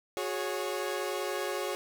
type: chord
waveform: sawtooth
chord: F# suspended second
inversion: none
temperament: equal with one note detuned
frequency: 364.7 / 415.3 / 554.4 Hz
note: F#4 / G#4 / C#5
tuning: -25 / 0 / 0 cents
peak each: -32 dBFS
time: 0.17-1.75 s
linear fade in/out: 0 ms
effects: none